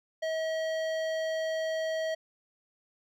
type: tone with hard clipping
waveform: sine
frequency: 640 Hz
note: D#5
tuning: 49 cents sharp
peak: -31 dBFS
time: 0.22-2.15 s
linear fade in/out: 10 ms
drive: 14 dB
effects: none